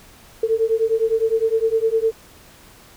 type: beating tone pair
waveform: sine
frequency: 443.4 / 453.2 Hz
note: A4 / A#4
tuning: +13 / -49 cents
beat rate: 9.8 Hz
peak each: -19 dBFS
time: 0.43-2.12 s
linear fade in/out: 5 ms
effects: pink hiss -47 dBFS RMS until 2.96 s